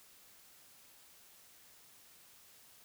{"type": "silence", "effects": ["white hiss -61 dBFS RMS until 2.84 s"]}